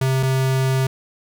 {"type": "tone pair in turn", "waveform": "square", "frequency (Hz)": [132.1, 132.1], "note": ["C3", "C3"], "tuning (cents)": [17, 17], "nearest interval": "unison", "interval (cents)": 0, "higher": "neither", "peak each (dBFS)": -17, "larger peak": "neither", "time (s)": [[0.01, 0.23], [0.23, 0.87]], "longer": "second", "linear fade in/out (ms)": 5, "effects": []}